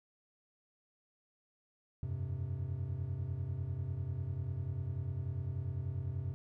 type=chord; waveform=triangle; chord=F suspended second; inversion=none; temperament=equal with one note detuned; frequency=87.31 / 97.43 / 130.81 Hz; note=F2 / G2 / C3; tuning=0 / -10 / 0 cents; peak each=-39 / -38 / -37 dBFS; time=2.03-6.34 s; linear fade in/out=0 ms; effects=none